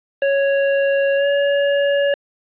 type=tone with pitch glide; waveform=square; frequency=554.4 to 565.4 Hz; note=C#5 to C#5; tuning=0 to +34 cents; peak=-15 dBFS; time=0.22-2.14 s; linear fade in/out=2 ms; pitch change=+34 cents; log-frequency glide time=1.16-1.27 s; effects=resampled to 8000 Hz + 9-bit